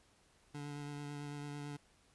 25% pulse tone with vibrato, 145.2 Hz, D3, 19 cents flat, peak -39 dBFS, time 0.54-1.77 s, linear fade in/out 10 ms, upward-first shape sine, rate 9 Hz, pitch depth 15 cents each way, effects pink hiss -69 dBFS RMS until 2.14 s + resampled to 24000 Hz

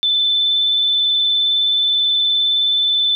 sine tone with vibrato, 3520 Hz, A7, in tune, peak -13 dBFS, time 0.03-3.15 s, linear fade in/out 0 ms, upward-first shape sine, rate 19 Hz, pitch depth 16 cents each way, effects none

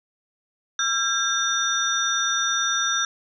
sine tone cluster, 1359 / 1610 / 3621 / 5850 Hz, F6 / G6 / A7 / F#8, -48 / +46 / +49 / -21 cents, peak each -26 dBFS, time 0.79-3.05 s, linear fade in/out 2 ms, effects none

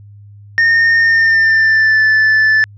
triangle tone with pitch glide, 1831 to 1750.3 Hz, A#6 to A6, -32 to -10 cents, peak -6 dBFS, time 0.58-2.64 s, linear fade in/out 0 ms, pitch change -78 cents, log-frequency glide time 0.99-2.03 s, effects added 102 Hz sine -35 dBFS peak until 2.77 s + resampled to 16000 Hz

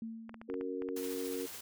sine tone with exponential decay, 225.6 Hz, A3, 44 cents sharp, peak -37 dBFS, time 0.02-0.99 s, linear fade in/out 2 ms, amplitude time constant 210 ms
clicks, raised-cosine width 0.5 ms, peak -32 dBFS, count 8, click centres 0.294 / 0.343 / 0.415 / 0.5 / 0.541 / 0.611 / 0.821 / 0.888 s
harmonic tone, 92.5 Hz, F#2, in tune, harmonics 3 / 4 / 5, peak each -40 / -41 / -39 dBFS, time 0.48-1.47 s, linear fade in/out 20 ms
white noise with tremolo, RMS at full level -45 dBFS, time 0.96-1.61 s, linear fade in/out 5 ms, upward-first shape sine, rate 14 Hz, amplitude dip 25%
effects none

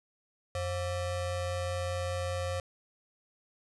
square ring-modulated tone, 311.5 Hz, D#4, 2 cents sharp, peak -29 dBFS, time 0.55-2.6 s, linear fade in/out 2 ms, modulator 222 Hz, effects resampled to 24000 Hz

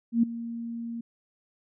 sine tone with ADSR envelope, 232.6 Hz, A#3, 4 cents flat, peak -16 dBFS, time 0.12-1.01 s, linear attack 110 ms, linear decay 8 ms, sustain -16 dB, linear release 6 ms, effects none

